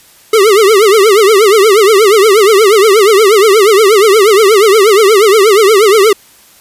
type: tone with vibrato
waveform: square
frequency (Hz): 415.3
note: G#4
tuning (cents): 0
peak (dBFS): -4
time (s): 0.33-6.13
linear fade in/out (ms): 5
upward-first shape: triangle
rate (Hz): 8.4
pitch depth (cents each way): 190
effects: white hiss -42 dBFS RMS until 6.6 s + resampled to 32000 Hz